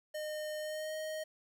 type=tone with pitch glide; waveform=square; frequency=611 to 624.2 Hz; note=D#5 to D#5; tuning=-32 to +5 cents; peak=-38 dBFS; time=0.14-1.24 s; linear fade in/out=10 ms; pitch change=+37 cents; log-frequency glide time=0.59-0.94 s; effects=11-bit